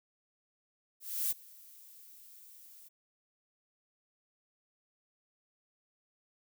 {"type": "noise with ADSR envelope", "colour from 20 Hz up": "violet", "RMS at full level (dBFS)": -31, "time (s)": [1, 2.89], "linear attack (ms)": 310, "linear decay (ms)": 21, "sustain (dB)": -24, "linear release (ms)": 17, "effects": []}